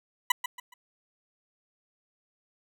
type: tone with echo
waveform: 20% pulse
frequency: 988 Hz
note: B5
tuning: in tune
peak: -14 dBFS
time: 0.3-0.32 s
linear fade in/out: 5 ms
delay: 140 ms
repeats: 3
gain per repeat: -10 dB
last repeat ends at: 0.74 s
effects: none